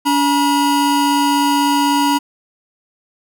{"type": "tone pair together", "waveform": "square", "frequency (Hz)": [285.4, 960], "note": ["D4", "B5"], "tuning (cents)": [-49, -49], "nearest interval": "octave + major sixth", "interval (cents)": 2100, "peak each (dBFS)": -16, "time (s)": [0.05, 2.19], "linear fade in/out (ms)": 20, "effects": []}